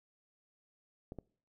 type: clicks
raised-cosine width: 2 ms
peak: -30 dBFS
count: 2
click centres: 1.121 / 1.187 s
effects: noise-tail reverb RT60 0.5 s tail -24 dB re dry